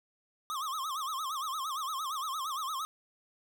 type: tone with vibrato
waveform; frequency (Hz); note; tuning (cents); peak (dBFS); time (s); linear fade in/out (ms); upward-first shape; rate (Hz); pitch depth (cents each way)
square; 1163; D6; -17; -34; 0.5-2.85; 0; sine; 8.7; 190
effects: none